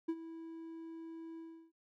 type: tone with ADSR envelope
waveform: triangle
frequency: 327.7 Hz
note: E4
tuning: 10 cents flat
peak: -29 dBFS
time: 0.08-1.72 s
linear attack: 12 ms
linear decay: 54 ms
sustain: -14 dB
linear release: 340 ms
effects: none